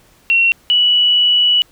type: tone pair in turn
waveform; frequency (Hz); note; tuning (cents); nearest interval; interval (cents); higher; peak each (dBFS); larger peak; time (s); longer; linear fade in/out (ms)
sine; 2730 / 2946; F7 / F#7; -40 / -8; minor second; 132; second; -9; neither; 0.3-0.52 / 0.7-1.62; second; 0
effects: pink hiss -51 dBFS RMS until 1.71 s